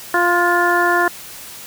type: harmonic tone with a mistuned harmonic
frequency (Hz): 349.2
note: F4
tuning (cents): 0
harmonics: 1 / 2 / 3 / 4 / 5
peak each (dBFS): -19 / -19 / -19 / -19 / -19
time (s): 0.14-1.08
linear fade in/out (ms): 2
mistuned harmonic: 4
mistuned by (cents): +25
effects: white hiss -35 dBFS RMS until 1.66 s